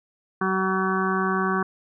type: harmonic tone with a mistuned harmonic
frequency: 189.2 Hz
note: F#3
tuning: 39 cents sharp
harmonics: 1 / 2 / 4 / 5 / 6 / 7 / 8 / 9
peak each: -26 / -27 / -32 / -35 / -26 / -36 / -29 / -38 dBFS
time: 0.41-1.63 s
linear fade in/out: 5 ms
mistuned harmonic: 9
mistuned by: +15 cents
effects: none